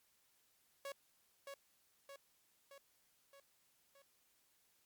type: tone with echo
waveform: sawtooth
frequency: 556 Hz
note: C#5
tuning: 5 cents sharp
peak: -40 dBFS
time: 0.85-0.92 s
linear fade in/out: 2 ms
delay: 620 ms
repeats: 5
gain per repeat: -4 dB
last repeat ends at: 4.02 s
effects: white hiss -75 dBFS RMS until 4.85 s + MP3 96 kbps